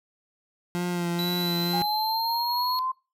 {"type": "tone with vibrato", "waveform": "30% pulse", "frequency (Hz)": 174.61, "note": "F3", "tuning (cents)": 0, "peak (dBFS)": -23, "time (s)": [0.75, 1.82], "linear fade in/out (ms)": 0, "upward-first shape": "sine", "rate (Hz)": 2.1, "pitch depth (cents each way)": 26}
{"type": "tone with pitch glide", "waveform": "square", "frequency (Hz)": [3951, 4309], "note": ["B7", "C#8"], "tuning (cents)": [0, -50], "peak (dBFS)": -29, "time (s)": [1.19, 2.79], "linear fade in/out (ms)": 0, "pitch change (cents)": 150, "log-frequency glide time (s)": [1.36, 2.61]}
{"type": "linear sweep", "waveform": "sine", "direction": "up", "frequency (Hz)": [810, 1045], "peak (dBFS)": -25, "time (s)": [1.73, 2.92], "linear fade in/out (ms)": 10}
{"effects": ["noise-tail reverb RT60 0.3 s tail -22 dB re dry"]}